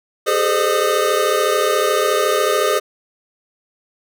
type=tone cluster; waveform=square; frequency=401.2 / 435.1 / 515 / 606 / 1232 Hz; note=G4 / A4 / C5 / D#5 / D#6; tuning=+40 / -19 / -28 / -46 / -17 cents; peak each=-22 dBFS; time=0.26-2.8 s; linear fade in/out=20 ms; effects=none